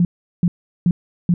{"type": "tone bursts", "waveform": "sine", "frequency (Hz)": 174.61, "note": "F3", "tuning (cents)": 0, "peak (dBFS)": -11, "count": 4, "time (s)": [0, 1.34], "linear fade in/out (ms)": 2, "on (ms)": 50, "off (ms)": 380, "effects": []}